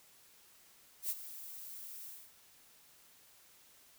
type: noise with ADSR envelope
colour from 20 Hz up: violet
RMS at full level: -34 dBFS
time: 1.02-2.33 s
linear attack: 81 ms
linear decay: 37 ms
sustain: -14 dB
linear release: 260 ms
effects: white hiss -63 dBFS RMS until 3.98 s